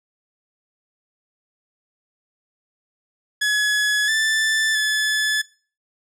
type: tone with pitch steps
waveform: sawtooth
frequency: 1694 / 1763 / 1725 Hz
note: G#6 / A6 / A6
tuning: +34 / +3 / -35 cents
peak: -14 dBFS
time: 3.41-5.42 s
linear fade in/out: 10 ms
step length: 670 ms
effects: noise-tail reverb RT60 0.4 s tail -20 dB re dry + low-pass 10000 Hz 12 dB/octave